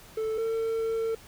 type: tone pair in turn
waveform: triangle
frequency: 440 / 450.8 Hz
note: A4 / A4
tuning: 0 / +42 cents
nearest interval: unison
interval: 42 cents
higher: second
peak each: -25 / -24 dBFS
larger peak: second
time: 0.17-0.38 / 0.38-1.15 s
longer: second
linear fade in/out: 5 ms
effects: pink hiss -51 dBFS RMS until 1.27 s